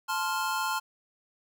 square chord, F major, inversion first, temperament just, 873.1 / 1047.7 / 1396.9 Hz, A5 / C6 / F6, -14 / +2 / 0 cents, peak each -33 dBFS, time 0.08-0.8 s, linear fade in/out 20 ms, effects none

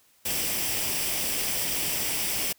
white noise with comb filter, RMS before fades -28 dBFS, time 0.25-2.53 s, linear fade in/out 10 ms, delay 0.37 ms, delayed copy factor +0.5, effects white hiss -62 dBFS RMS until 2.58 s

